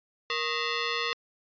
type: ring-modulated tone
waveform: 10% pulse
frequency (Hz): 780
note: G5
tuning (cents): -9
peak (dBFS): -16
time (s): 0.3-1.13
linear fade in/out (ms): 0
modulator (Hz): 310
effects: resampled to 11025 Hz